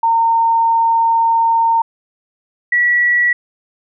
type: tone pair in turn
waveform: sine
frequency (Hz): 915 / 1938.8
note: A#5 / B6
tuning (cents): -32 / -32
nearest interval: octave + minor second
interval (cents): 1300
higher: second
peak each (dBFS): -10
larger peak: neither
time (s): 0.03-1.82 / 2.72-3.33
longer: first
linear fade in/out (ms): 5
effects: none